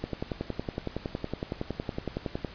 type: click train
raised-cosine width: 2 ms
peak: -17 dBFS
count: 27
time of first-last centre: 0.04-2.447 s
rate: 10.8 Hz
effects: pink hiss -47 dBFS RMS until 2.54 s + resampled to 11025 Hz